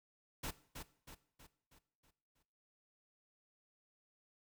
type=noise with echo; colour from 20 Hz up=pink; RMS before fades=-42 dBFS; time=0.43-0.51 s; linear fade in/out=10 ms; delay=320 ms; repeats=6; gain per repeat=-6 dB; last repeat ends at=2.43 s; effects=noise-tail reverb RT60 0.6 s tail -17 dB re dry